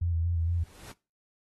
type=tone with vibrato; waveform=sine; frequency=84.3 Hz; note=E2; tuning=39 cents sharp; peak=-25 dBFS; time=0.01-0.64 s; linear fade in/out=10 ms; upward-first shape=square; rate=4.3 Hz; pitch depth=35 cents each way
type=noise with exponential growth; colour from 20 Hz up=pink; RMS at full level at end=-44 dBFS; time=0.27-0.92 s; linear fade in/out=5 ms; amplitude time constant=140 ms
effects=noise-tail reverb RT60 0.3 s tail -21 dB re dry + AAC 32 kbps